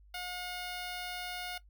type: tone with notch filter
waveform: 5% pulse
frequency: 720 Hz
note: F#5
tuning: 47 cents flat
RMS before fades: -40 dBFS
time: 0.14-1.58 s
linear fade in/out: 5 ms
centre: 7200 Hz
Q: 0.6
effects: noise-tail reverb RT60 0.1 s tail -17 dB re dry + added 50 Hz sine -56 dBFS peak until 1.69 s